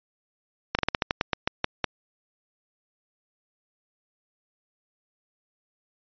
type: slowing click train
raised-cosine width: 0.3 ms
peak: -6 dBFS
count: 12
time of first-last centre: 0.75-1.843 s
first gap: 38 ms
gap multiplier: 1.18
effects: resampled to 11025 Hz